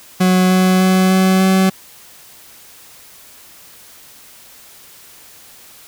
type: tone with pitch steps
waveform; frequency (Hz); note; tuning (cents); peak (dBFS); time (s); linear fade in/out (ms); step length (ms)
40% pulse; 184.3 / 185.58 / 186.87 / 188.17 / 189.48; F#3 / F#3 / F#3 / F#3 / F#3; -7 / +5 / +17 / +29 / +41; -9; 0.2-1.7; 10; 300
effects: white hiss -42 dBFS RMS until 5.87 s